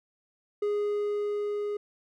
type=tone with level ramp; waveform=triangle; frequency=413.7 Hz; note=G#4; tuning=7 cents flat; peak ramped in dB=-23 to -27 dBFS; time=0.62-1.77 s; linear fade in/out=5 ms; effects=none